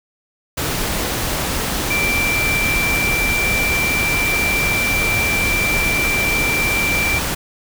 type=tone in noise; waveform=sine; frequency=2349 Hz; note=D7; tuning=in tune; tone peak=-17 dBFS; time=1.9-7.19 s; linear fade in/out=10 ms; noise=pink; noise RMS=-21 dBFS; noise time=0.57-7.35 s; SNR=+1 dB; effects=none

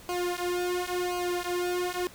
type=tone with flanger; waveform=sawtooth; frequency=356.4 Hz; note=F4; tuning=35 cents sharp; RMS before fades=-30 dBFS; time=0.09-2.07 s; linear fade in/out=0 ms; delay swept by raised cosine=0.54 to 4.64 ms; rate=0.94 Hz; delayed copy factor=-1; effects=pink hiss -50 dBFS RMS until 2.14 s

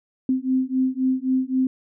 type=beating tone pair; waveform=sine; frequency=257.9 / 261.7 Hz; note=C4 / C4; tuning=-25 / 0 cents; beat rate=3.8 Hz; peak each=-22 dBFS; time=0.29-1.67 s; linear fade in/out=2 ms; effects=none

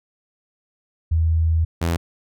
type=tone pair in turn; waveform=sine / sawtooth; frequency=81.2 / 84.08 Hz; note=E2 / E2; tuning=-26 / +35 cents; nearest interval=minor second; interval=61 cents; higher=second; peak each=-15 dBFS; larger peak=neither; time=1.11-1.65 / 1.81-1.97 s; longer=first; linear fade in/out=10 ms; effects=none

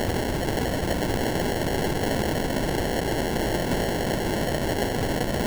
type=noise with sample-and-hold; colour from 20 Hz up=white; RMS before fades=-25 dBFS; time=0-5.46 s; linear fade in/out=0 ms; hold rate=1225 Hz; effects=none

